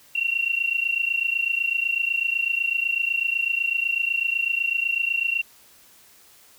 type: tone pair together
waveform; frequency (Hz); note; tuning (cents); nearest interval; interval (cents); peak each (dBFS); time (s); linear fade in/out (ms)
sine; 2727 / 2755; F7 / F7; -42 / -24; unison; 18; -24 / -24; 0.15-5.42; 5
effects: white hiss -53 dBFS RMS until 6.58 s